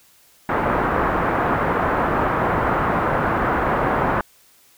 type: low-pass noise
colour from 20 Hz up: white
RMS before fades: -20 dBFS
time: 0.49-4.21 s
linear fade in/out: 2 ms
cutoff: 1400 Hz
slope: 24 dB/octave
effects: white hiss -54 dBFS RMS until 4.77 s